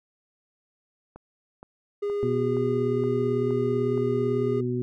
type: click train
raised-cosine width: 1 ms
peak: -29 dBFS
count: 7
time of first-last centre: 1.16-3.977 s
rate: 2.13 Hz
type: tone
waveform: triangle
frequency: 408.4 Hz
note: G#4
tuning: 29 cents flat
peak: -23 dBFS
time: 2.02-4.61 s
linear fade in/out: 10 ms
type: harmonic tone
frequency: 123.47 Hz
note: B2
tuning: in tune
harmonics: 1 / 2 / 3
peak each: -29 / -29 / -29 dBFS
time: 2.23-4.82 s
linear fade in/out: 0 ms
effects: none